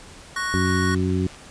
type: chord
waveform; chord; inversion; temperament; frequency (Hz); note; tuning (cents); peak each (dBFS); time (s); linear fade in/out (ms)
square; F# major; second; equal; 1108.7 / 1480 / 1864.7; C#6 / F#6 / A#6; 0 / 0 / 0; -29; 0.36-0.95; 5
type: harmonic tone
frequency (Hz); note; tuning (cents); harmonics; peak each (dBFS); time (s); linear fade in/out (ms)
92.5; F#2; 0; 1 / 2 / 3 / 4; -23 / -24 / -26 / -27; 0.54-1.27; 0
type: click train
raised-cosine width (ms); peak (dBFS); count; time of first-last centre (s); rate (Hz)
0.2; -29; 104; 0.65-1.346; 148
effects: pink hiss -44 dBFS RMS until 1.5 s + resampled to 22050 Hz